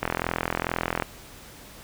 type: click train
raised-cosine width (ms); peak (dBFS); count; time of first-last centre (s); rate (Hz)
0.5; -9; 43; 0.03-1.023; 42.3
effects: pink hiss -46 dBFS RMS until 1.83 s